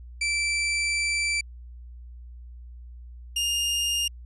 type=tone pair in turn; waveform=sawtooth; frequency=2332 / 2823 Hz; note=D7 / F7; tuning=-13 / +18 cents; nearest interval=minor third; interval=331 cents; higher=second; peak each=-20 dBFS; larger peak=neither; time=0.21-1.41 / 3.36-4.08 s; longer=first; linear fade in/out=5 ms; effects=added 60 Hz sine -40 dBFS peak until 4.25 s + resampled to 24000 Hz